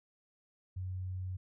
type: tone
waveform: sine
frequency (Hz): 92.5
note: F#2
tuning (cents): 0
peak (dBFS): -36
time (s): 0.76-1.37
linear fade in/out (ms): 10
effects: none